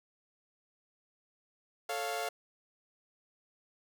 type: chord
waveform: sawtooth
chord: A augmented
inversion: none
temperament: equal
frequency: 440 / 554.4 / 698.5 Hz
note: A4 / C#5 / E#5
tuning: 0 / 0 / 0 cents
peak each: -36 / -37 / -32 dBFS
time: 1.89-2.29 s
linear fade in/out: 5 ms
effects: none